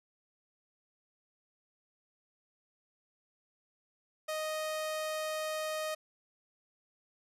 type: tone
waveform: sawtooth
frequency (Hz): 622.3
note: D#5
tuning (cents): 0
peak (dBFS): -30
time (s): 4.28-5.95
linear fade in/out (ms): 10
effects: resampled to 32000 Hz + 12-bit